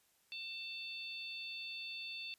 harmonic tone, 890 Hz, A5, 20 cents sharp, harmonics 3 / 4 / 5, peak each -45 / -48 / -49 dBFS, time 0.32-2.34 s, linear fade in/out 0 ms, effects white hiss -73 dBFS RMS until 2.38 s + resampled to 32000 Hz

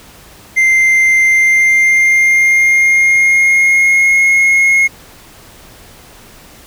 triangle tone with pitch glide, 2088 to 2158 Hz, C7 to C#7, -4 to -47 cents, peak -5 dBFS, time 0.56-4.88 s, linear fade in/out 20 ms, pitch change +57 cents, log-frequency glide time 1.24-4.23 s, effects pink hiss -39 dBFS RMS until 6.66 s

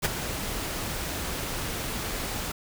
pink noise with ADSR envelope, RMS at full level -22 dBFS, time 0.02-2.52 s, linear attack 31 ms, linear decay 18 ms, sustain -10 dB, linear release 7 ms, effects none

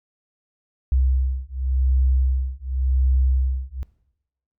sine beating tone pair, 64.7 / 65.6 Hz, C2 / C2, -19 / +5 cents, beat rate 0.9 Hz, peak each -20 / -20 dBFS, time 0.92-3.83 s, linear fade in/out 0 ms, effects noise-tail reverb RT60 0.8 s tail -19 dB re dry + tanh soft clip ceiling -10 dBFS

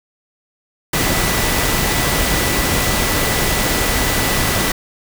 sine tone in noise, 1975.5 Hz, B6, in tune, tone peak -26 dBFS, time 0.93-4.72 s, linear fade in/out 5 ms, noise pink, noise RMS -17 dBFS, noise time 0.93-4.72 s, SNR -12 dB, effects none

